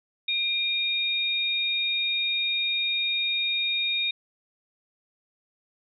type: tone pair together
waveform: sine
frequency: 2400 / 3720 Hz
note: D7 / A#7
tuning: +37 / -4 cents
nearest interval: minor sixth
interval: 759 cents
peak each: -28 / -25 dBFS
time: 0.28-4.11 s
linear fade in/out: 5 ms
effects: none